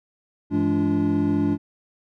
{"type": "tone cluster", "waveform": "triangle", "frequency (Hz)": [98.8, 166.5, 210.4, 288.4, 343.8], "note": ["G2", "E3", "G#3", "D4", "F4"], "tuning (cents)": [14, 18, 23, -31, -27], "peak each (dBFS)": [-27, -28, -23, -19, -27], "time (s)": [0.5, 1.58], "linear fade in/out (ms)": 50, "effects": []}